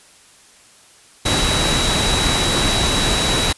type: tone in noise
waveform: sine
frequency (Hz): 3898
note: B7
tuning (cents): -23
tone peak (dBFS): -21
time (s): 1.25-3.53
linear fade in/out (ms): 10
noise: pink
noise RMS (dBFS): -18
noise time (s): 1.25-3.53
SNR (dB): -6
effects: white hiss -48 dBFS RMS until 3.57 s + resampled to 24000 Hz